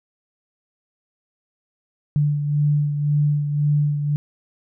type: beating tone pair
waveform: sine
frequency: 146.83 / 148.73 Hz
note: D3 / D3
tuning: 0 / +22 cents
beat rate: 1.9 Hz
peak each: -17 / -26 dBFS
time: 2.16-4.16 s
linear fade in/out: 0 ms
effects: none